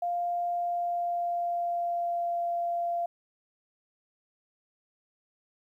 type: tone with pitch glide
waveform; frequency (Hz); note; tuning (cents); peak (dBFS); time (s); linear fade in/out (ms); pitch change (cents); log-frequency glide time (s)
sine; 699 to 690.2; F5 to F5; +1 to -21; -27; 0.02-3.06; 5; -22; 0.51-2.41
effects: 11-bit